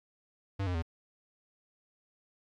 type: tone with pitch steps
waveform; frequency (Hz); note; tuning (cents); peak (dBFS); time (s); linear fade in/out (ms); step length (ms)
square; 98 / 89.87 / 82.41; G2 / F#2 / E2; 0 / -50 / 0; -31; 0.59-0.824; 10; 78
effects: low-pass 4000 Hz 12 dB/octave + 12-bit